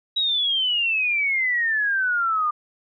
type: exponential sweep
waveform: sine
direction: down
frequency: 3874 to 1198 Hz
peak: -19 dBFS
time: 0.16-2.51 s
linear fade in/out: 10 ms
effects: none